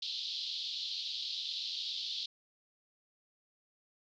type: band-pass noise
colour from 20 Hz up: white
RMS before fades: -39 dBFS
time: 0.02-2.26 s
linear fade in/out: 5 ms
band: 3300 to 4500 Hz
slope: 48 dB/octave
effects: none